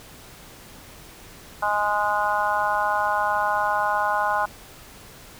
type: harmonic tone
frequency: 207.7 Hz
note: G#3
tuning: in tune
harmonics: 3 / 4 / 5 / 6 / 7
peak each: -29 / -24 / -25 / -30 / -27 dBFS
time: 1.62-4.46 s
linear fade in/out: 10 ms
effects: pink hiss -45 dBFS RMS until 5.39 s